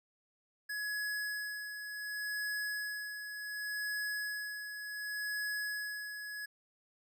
square tone with tremolo, 1685 Hz, G#6, 25 cents sharp, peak -35 dBFS, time 0.69-6.46 s, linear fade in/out 10 ms, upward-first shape sine, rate 0.68 Hz, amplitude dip 55%, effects none

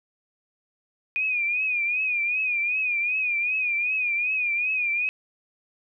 sine tone with vibrato, 2455 Hz, D#7, 24 cents flat, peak -22 dBFS, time 1.16-5.09 s, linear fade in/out 0 ms, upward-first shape triangle, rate 2.6 Hz, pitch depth 96 cents each way, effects none

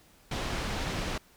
pink low-pass noise, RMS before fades -33 dBFS, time 0.31-1.18 s, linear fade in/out 5 ms, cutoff 5100 Hz, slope 12 dB/octave, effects pink hiss -60 dBFS RMS until 1.36 s

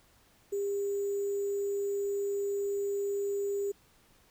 sine tone with sample-and-hold, 401 Hz, G4, 39 cents sharp, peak -29 dBFS, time 0.52-3.72 s, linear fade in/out 10 ms, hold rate 7350 Hz, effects pink hiss -64 dBFS RMS until 4.3 s

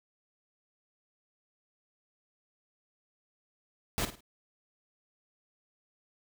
pink noise with echo, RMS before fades -31 dBFS, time 3.98-4.05 s, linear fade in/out 0 ms, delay 52 ms, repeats 3, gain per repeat -10 dB, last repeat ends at 4.206 s, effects none

